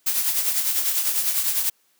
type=noise with tremolo; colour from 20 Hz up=blue; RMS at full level=-20 dBFS; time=0.06-1.7 s; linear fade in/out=10 ms; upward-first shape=triangle; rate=10 Hz; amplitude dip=60%; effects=white hiss -64 dBFS RMS until 1.99 s + high-pass 150 Hz 12 dB/octave